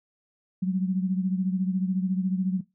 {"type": "beating tone pair", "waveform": "sine", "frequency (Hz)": [185, 199], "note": ["F#3", "G3"], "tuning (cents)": [0, 26], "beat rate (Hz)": 14, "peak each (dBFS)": [-23, -31], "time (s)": [0.62, 2.61], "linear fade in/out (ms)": 10, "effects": ["noise-tail reverb RT60 0.2 s tail -19 dB re dry"]}